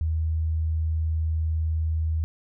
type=tone; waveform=sine; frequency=79.7 Hz; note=D#2; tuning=42 cents sharp; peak=-22 dBFS; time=0.01-2.24 s; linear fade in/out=0 ms; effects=none